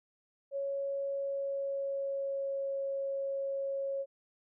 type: tone with pitch glide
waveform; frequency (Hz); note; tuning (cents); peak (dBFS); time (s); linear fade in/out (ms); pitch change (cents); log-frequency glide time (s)
sine; 554.4 to 548.7; C#5 to C#5; 0 to -18; -32; 0.51-4.06; 50; -18; 1.13-2.79
effects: none